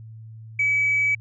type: tone with frequency modulation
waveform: sine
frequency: 2285 Hz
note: D7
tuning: 48 cents flat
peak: -17 dBFS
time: 0.59-1.15 s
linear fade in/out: 5 ms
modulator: 32.9 Hz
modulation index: 0.25
effects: tanh soft clip ceiling -13 dBFS + added 111 Hz sine -38 dBFS peak until 1.2 s